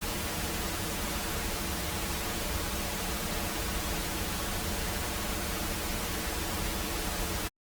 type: noise with comb filter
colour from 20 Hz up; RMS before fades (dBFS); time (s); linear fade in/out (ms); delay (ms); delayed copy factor
pink; -33; 0.01-7.49; 20; 7.7; -0.75
effects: Opus 48 kbps